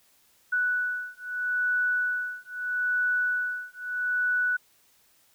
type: beating tone pair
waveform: sine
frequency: 1480 / 1480.78 Hz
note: F#6 / F#6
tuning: 0 / +1 cents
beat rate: 0.78 Hz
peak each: -28 dBFS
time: 0.52-4.57 s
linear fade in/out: 10 ms
effects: white hiss -63 dBFS RMS until 5.34 s